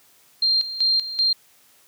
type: tone with tremolo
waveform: sine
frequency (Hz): 4186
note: C8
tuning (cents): 0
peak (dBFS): -16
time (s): 0.42-1.33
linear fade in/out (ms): 5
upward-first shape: square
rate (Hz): 2.6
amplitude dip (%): 75
effects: white hiss -56 dBFS RMS until 1.87 s + high-pass 80 Hz 12 dB/octave